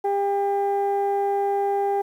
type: tone pair together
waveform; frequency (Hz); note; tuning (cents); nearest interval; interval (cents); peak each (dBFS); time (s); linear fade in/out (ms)
sine; 400 / 800; G4 / G5; +35 / +35; octave; 1200; -21; 0.04-2.02; 10
effects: tanh soft clip ceiling -16 dBFS + 9-bit